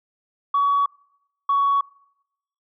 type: tone pair in turn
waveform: sine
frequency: 1130 / 1119.6 Hz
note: C#6 / C#6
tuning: +33 / +17 cents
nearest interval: unison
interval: 16 cents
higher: first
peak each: -15 dBFS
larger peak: neither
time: 0.54-0.86 / 1.49-1.81 s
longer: neither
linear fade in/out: 5 ms
effects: noise-tail reverb RT60 0.8 s tail -24 dB re dry + tanh soft clip ceiling -12 dBFS